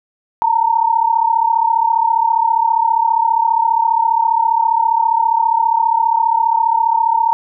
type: tone pair together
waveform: sine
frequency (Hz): 897.4 / 932.3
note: A5 / A#5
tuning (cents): +34 / 0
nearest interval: minor second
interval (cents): 66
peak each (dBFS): -14 / -14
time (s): 0.42-7.33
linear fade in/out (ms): 0
effects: none